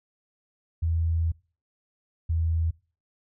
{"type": "tone pair in turn", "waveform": "sine", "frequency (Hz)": [82.4, 81.93], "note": ["E2", "E2"], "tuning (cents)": [0, -10], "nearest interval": "unison", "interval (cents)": 10, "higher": "first", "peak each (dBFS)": -22, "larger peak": "neither", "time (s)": [[0.82, 1.32], [2.29, 2.71]], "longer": "first", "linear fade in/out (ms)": 10, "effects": ["noise-tail reverb RT60 0.4 s tail -24 dB re dry"]}